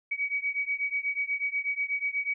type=beating tone pair; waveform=sine; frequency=2262 / 2270.2 Hz; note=C#7 / C#7; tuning=+34 / +41 cents; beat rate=8.2 Hz; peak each=-30 / -31 dBFS; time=0.11-2.34 s; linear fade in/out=10 ms; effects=none